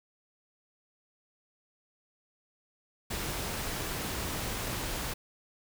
pink noise, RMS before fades -35 dBFS, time 3.1-5.14 s, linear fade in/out 10 ms, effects none

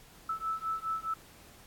sine beating tone pair, 1310 / 1314.8 Hz, E6 / E6, -11 / -5 cents, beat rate 4.8 Hz, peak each -35 / -35 dBFS, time 0.29-1.14 s, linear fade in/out 5 ms, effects pink hiss -56 dBFS RMS until 1.66 s + AAC 64 kbps

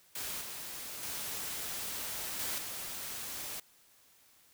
white noise with level steps, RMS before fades -39 / -43 / -39 / -36 / -41 dBFS, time 0.15-3.6 s, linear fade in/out 5 ms, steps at 0.41 / 1.03 / 2.39 / 2.58 s, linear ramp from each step 2 ms, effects white hiss -64 dBFS RMS until 4.53 s

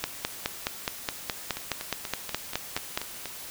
two click trains, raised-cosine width 0.2 ms, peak -9 / -16 dBFS, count 15 / 8, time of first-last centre 0.04-2.975 / 1.57-3.257 s, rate 4.77 / 4.15 Hz, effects white hiss -41 dBFS RMS until 3.5 s

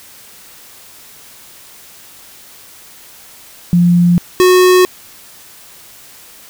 sine / square tone pair in turn, 174.61 / 366.1 Hz, F3 / F#4, 0 / -18 cents, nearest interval octave + minor second, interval 1282 cents, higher second, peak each -6 dBFS, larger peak neither, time 3.73-4.18 / 4.4-4.85 s, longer neither, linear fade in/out 0 ms, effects white hiss -39 dBFS RMS until 6.49 s

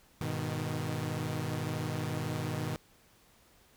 sawtooth chord, G# minor, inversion none, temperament equal with one note detuned, 101.57 / 123.47 / 155.56 Hz, G#2 / B2 / D#3, -38 / 0 / 0 cents, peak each -35 / -33 / -32 dBFS, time 0.21-2.76 s, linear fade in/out 0 ms, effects pink hiss -63 dBFS RMS until 3.76 s

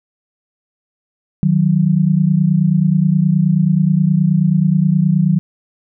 sine tone pair together, 155.57 / 185 Hz, D#3 / F#3, 0 / 0 cents, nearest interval minor third, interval 300 cents, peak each -13 dBFS, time 1.43-5.39 s, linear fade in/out 0 ms, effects none

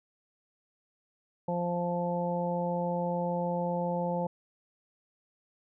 harmonic tone, 174.61 Hz, F3, in tune, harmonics 1 / 2 / 3 / 4 / 5, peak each -32 / -42 / -32 / -40 / -35 dBFS, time 1.48-4.27 s, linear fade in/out 5 ms, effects none

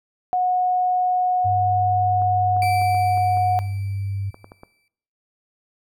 sine tone, 730 Hz, F#5, 24 cents flat, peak -17 dBFS, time 0.33-3.59 s, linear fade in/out 0 ms
sine tone with pitch glide, 99.3 to 98.61 Hz, G2 to G2, +23 to +11 cents, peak -23 dBFS, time 1.44-4.31 s, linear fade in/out 20 ms, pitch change -12 cents, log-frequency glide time 2.1-2.94 s
clicks, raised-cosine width 1 ms, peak -26 dBFS, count 11, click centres 2.22 / 2.566 / 2.633 / 2.817 / 2.947 / 3.175 / 3.372 / 4.344 / 4.444 / 4.519 / 4.634 s
35% pulse tone with exponential decay, 2326 Hz, D7, 17 cents flat, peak -24 dBFS, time 2.62-4.88 s, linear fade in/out 1 ms, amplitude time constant 490 ms
effects noise-tail reverb RT60 0.7 s tail -20 dB re dry

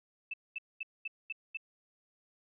sine tone bursts, 2637 Hz, E7, in tune, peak -35 dBFS, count 6, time 0.31-1.572 s, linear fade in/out 5 ms, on 27 ms, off 220 ms, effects none

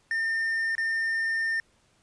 triangle tone with dropouts, 1809 Hz, A6, 48 cents sharp, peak -23 dBFS, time 0.11-1.6 s, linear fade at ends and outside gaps 1 ms, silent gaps 0.752-0.78 s, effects pink hiss -65 dBFS RMS until 2.02 s + resampled to 22050 Hz

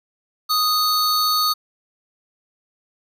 square tone pair together, 1244.5 / 4443 Hz, D#6 / C#8, 0 / +3 cents, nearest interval octave + minor seventh, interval 2203 cents, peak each -20 dBFS, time 0.49-1.54 s, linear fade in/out 20 ms, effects none

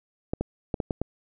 clicks, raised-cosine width 2 ms, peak -13 dBFS, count 6, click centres 0.335 / 0.41 / 0.742 / 0.802 / 0.908 / 1.016 s, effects none

